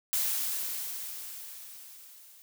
blue noise with level ramp, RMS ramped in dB -28 to -55 dBFS, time 0.13-2.42 s, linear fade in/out 0 ms, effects none

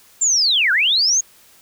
sine linear two-way sweep, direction down then up, 7430 to 1396.9 to 6740 Hz, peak -13 dBFS, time 0.21-1.21 s, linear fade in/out 10 ms, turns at 0.72 s, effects white hiss -50 dBFS RMS until 1.61 s

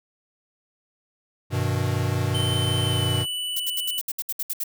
square chord, G augmented, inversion none, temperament equal, 98 / 123.47 / 155.56 Hz, G2 / B2 / D#3, 0 / 0 / 0 cents, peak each -26 / -26 / -31 dBFS, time 1.5-3.26 s, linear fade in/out 50 ms
square tone with pitch glide, 3069 to 2971 Hz, G7 to F#7, -37 to +6 cents, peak -27 dBFS, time 2.34-4 s, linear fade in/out 10 ms, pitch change -57 cents, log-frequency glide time 2.86-3.18 s
violet noise bursts, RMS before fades -27 dBFS, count 11, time 3.56-4.638 s, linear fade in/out 5 ms, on 38 ms, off 66 ms
effects none

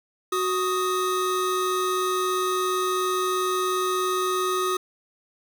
square tone pair together, 370.3 / 1248 Hz, F#4 / D#6, +1 / +5 cents, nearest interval octave + major sixth, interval 2104 cents, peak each -26 dBFS, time 0.32-4.77 s, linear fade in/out 5 ms, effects none

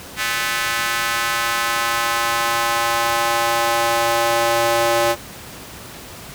square tone with high-pass filter sweep, 116.54 Hz, A#2, in tune, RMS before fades -19 dBFS, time 0.16-5.16 s, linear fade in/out 50 ms, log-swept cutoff 1700 to 550 Hz, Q 1.5, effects pink hiss -36 dBFS RMS until 6.34 s + high-pass 60 Hz 12 dB/octave

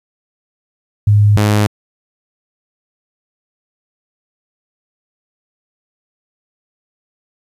sine / sawtooth tone pair in turn, 103.83 / 104.73 Hz, G#2 / G#2, 0 / +15 cents, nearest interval unison, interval 15 cents, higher second, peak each -6 dBFS, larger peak neither, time 1.07-1.37 / 1.37-1.67 s, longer neither, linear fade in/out 5 ms, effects resampled to 32000 Hz + 8-bit

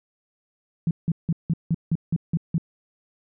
sine tone bursts, 164.81 Hz, E3, in tune, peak -18 dBFS, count 9, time 0.87-2.581 s, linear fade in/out 2 ms, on 39 ms, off 170 ms, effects none

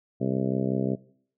harmonic tone, 65.41 Hz, C2, in tune, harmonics 2 / 3 / 4 / 5 / 6 / 7 / 8 / 9 / 10, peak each -30 / -29 / -30 / -37 / -32 / -35 / -39 / -38 / -39 dBFS, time 0.2-0.96 s, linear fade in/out 20 ms, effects noise-tail reverb RT60 0.6 s tail -21 dB re dry

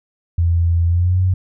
sine tone with pitch glide, 84.8 to 92.48 Hz, E2 to F#2, +50 to 0 cents, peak -12 dBFS, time 0.38-1.34 s, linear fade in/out 5 ms, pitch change +150 cents, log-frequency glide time 0.87-1.2 s, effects none

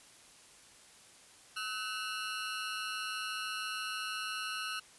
20% pulse ring-modulated tone, 1396.9 Hz, F6, in tune, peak -28 dBFS, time 1.56-4.8 s, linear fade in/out 10 ms, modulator 107 Hz, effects white hiss -58 dBFS RMS until 4.98 s + resampled to 24000 Hz

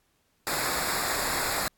pink noise with comb filter, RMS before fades -29 dBFS, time 0.47-1.68 s, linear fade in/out 0 ms, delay 0.33 ms, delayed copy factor -0.8, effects pink hiss -70 dBFS RMS until 1.77 s + AAC 64 kbps

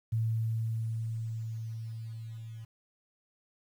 sine tone with level ramp, 112.6 Hz, A2, 40 cents sharp, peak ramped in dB -26 to -41 dBFS, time 0.12-2.65 s, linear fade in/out 10 ms, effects 10-bit

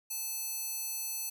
square tone with high-pass filter, 870 Hz, A5, 20 cents flat, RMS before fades -37 dBFS, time 0.1-1.3 s, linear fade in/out 10 ms, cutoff 7500 Hz, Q 0.8, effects none

